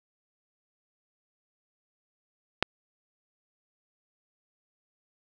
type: click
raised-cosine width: 0.3 ms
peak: -5 dBFS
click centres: 2.626 s
effects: none